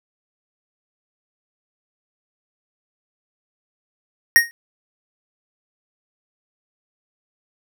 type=tone with exponential decay; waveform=square; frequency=1864.7 Hz; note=A#6; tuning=in tune; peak=-5 dBFS; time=4.36-4.51 s; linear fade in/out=0 ms; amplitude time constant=32 ms; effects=none